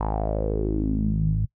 sawtooth tone with low-pass filter sweep, 53.1 Hz, G#1, 39 cents sharp, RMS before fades -24 dBFS, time 0-1.46 s, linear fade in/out 10 ms, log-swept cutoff 960 to 120 Hz, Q 6, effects noise-tail reverb RT60 0.1 s tail -23 dB re dry

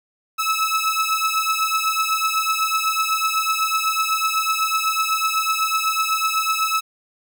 sawtooth beating tone pair, 1296 / 1304 Hz, E6 / E6, -30 / -19 cents, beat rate 8 Hz, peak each -18 dBFS, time 0.38-6.81 s, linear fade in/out 20 ms, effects none

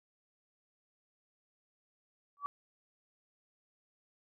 sine tone with exponential growth, 1145 Hz, D6, 44 cents flat, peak -29 dBFS, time 2.37-2.46 s, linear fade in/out 0 ms, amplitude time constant 18 ms, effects none

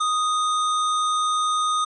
sine tone with sample-and-hold, 1244.5 Hz, D#6, in tune, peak -19 dBFS, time 0-1.85 s, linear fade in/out 10 ms, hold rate 4900 Hz, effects resampled to 22050 Hz

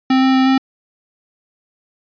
square tone with pitch steps, 261.7 / 263.4 / 261.8 / 264.8 Hz, C4 / C4 / C4 / C4, 0 / +12 / +1 / +21 cents, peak -11 dBFS, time 0.1-0.58 s, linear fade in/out 5 ms, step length 120 ms, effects resampled to 11025 Hz

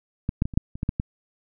clicks, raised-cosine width 5 ms, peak -12 / -8 / -15 / -23 / -6 / -23 / -14 / -10 / -12 dBFS, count 9, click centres 0.291 / 0.421 / 0.455 / 0.538 / 0.575 / 0.755 / 0.831 / 0.891 / 0.999 s, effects none

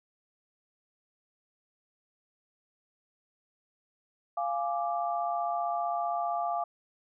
sine chord, D diminished, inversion first, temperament equal with one note detuned, 695.2 / 830.6 / 1174.7 Hz, F5 / Ab5 / D6, -8 / 0 / 0 cents, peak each -30 / -35 / -35 dBFS, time 4.37-6.64 s, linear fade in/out 5 ms, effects none

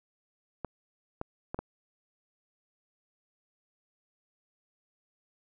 clicks, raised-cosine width 1 ms, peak -20 dBFS, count 4, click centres 0.647 / 1.214 / 1.545 / 1.59 s, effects none

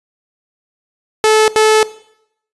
sawtooth tone bursts at uneven times, 434.1 Hz, A4, 23 cents flat, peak -4 dBFS, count 2, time 1.24-1.48 / 1.56-1.83 s, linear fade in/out 0 ms, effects noise-tail reverb RT60 0.7 s tail -17 dB re dry + resampled to 24000 Hz

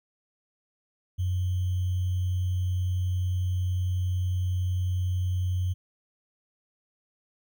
sine tone with sample-and-hold, 91.1 Hz, F#2, 26 cents flat, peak -24 dBFS, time 1.18-5.74 s, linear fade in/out 20 ms, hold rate 3150 Hz, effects none

